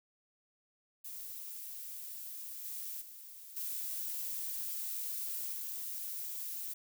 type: noise with level steps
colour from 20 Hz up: violet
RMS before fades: -45 / -42 / -51 / -39 / -41 dBFS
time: 1.04-6.74 s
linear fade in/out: 10 ms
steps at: 2.64 / 3.01 / 3.56 / 5.52 s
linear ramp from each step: 10 ms
effects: none